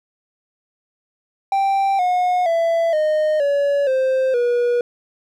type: tone with pitch steps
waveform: triangle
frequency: 784 / 723.1 / 666.9 / 615.1 / 567.3 / 523.3 / 482.6 Hz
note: G5 / F#5 / E5 / D#5 / C#5 / C5 / B4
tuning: 0 / -40 / +20 / -20 / +40 / 0 / -40 cents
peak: -13 dBFS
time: 1.52-4.81 s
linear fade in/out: 2 ms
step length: 470 ms
effects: none